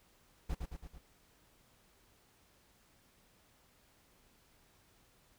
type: noise with echo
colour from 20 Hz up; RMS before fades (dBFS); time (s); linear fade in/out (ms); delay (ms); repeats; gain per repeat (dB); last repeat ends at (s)
brown; -36; 0.49-0.55; 10; 110; 4; -4; 0.99
effects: pink hiss -68 dBFS RMS until 5.38 s